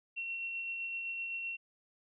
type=tone with tremolo; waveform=sine; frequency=2724 Hz; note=F7; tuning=44 cents flat; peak=-35 dBFS; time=0.16-1.57 s; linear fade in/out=20 ms; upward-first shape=sine; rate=7.8 Hz; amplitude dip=25%; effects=none